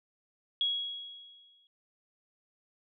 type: tone with exponential decay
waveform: sine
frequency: 3322 Hz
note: G#7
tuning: in tune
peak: -25 dBFS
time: 0.61-1.67 s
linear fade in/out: 1 ms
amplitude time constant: 230 ms
effects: none